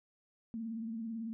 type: tone with vibrato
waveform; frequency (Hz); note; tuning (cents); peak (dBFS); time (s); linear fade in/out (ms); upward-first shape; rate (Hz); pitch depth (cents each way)
sine; 225.7; A3; +44; -37; 0.54-1.33; 0; triangle; 18; 69
effects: none